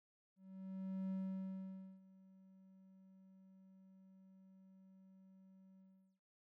triangle tone with ADSR envelope, 190 Hz, F#3, 46 cents sharp, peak -37 dBFS, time 0.36-6.2 s, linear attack 750 ms, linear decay 890 ms, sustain -23 dB, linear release 400 ms, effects none

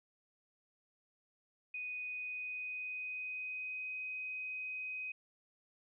sine tone with pitch glide, 2489 to 2514 Hz, D#7 to D#7, 0 to +17 cents, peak -39 dBFS, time 1.74-5.12 s, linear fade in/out 5 ms, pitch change +17 cents, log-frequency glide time 2.03-3.94 s, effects none

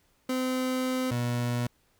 30% pulse tone pair in turn, 257.1 / 121.06 Hz, C4 / B2, -30 / -34 cents, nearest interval octave + minor second, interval 1304 cents, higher first, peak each -24 dBFS, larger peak neither, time 0.29-1.11 / 1.11-1.67 s, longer first, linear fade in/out 5 ms, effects pink hiss -68 dBFS RMS until 1.99 s

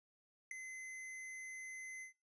square tone with ADSR envelope, 2050 Hz, C7, 36 cents flat, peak -38 dBFS, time 0.51-2.13 s, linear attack 4 ms, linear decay 3 ms, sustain -9 dB, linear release 110 ms, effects noise-tail reverb RT60 0.3 s tail -24 dB re dry + resampled to 24000 Hz

